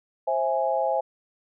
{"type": "chord", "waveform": "sine", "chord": "C augmented", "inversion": "none", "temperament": "equal with one note detuned", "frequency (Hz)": [530.2, 659.3, 830.6], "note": ["C5", "E5", "G#5"], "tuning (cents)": [23, 0, 0], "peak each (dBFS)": -26, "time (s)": [0.27, 1.01], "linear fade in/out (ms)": 10, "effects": []}